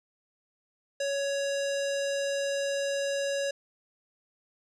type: tone with low-pass filter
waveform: square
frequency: 558 Hz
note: C#5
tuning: 11 cents sharp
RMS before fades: -30 dBFS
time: 1-3.51 s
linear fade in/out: 5 ms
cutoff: 6800 Hz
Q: 1.9
effects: none